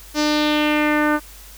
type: tone with low-pass filter sweep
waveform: sawtooth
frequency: 300 Hz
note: D4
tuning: 37 cents sharp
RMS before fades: -18 dBFS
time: 0.14-1.2 s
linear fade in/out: 50 ms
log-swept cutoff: 5700 to 1400 Hz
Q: 2.9
effects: added 50 Hz sine -42 dBFS peak until 1.57 s + white hiss -43 dBFS RMS until 1.57 s